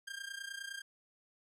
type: tone with amplitude modulation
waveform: sawtooth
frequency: 1600 Hz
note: G6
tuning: 35 cents sharp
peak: -35 dBFS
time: 0.07-0.82 s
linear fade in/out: 10 ms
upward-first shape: sine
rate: 29.8 Hz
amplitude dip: 80%
effects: low-pass 12000 Hz 12 dB/octave